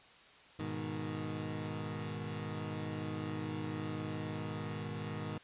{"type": "chord", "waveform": "20% pulse", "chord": "G# minor", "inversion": "none", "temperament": "equal", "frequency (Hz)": [103.83, 123.47, 155.56], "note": ["G#2", "B2", "D#3"], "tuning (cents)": [0, 0, 0], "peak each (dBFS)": [-37, -40, -36], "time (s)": [0.59, 5.38], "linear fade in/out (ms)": 5, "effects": ["white hiss -59 dBFS RMS until 5.43 s", "resampled to 8000 Hz"]}